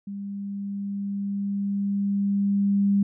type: tone with level ramp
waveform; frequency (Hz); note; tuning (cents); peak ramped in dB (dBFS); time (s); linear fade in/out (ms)
sine; 199.9; G3; +34; -31 to -17; 0.07-3.03; 5
effects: none